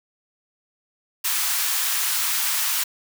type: high-pass noise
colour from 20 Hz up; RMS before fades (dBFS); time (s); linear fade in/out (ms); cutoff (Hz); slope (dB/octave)
white; -23; 1.24-2.84; 10; 920; 24
effects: none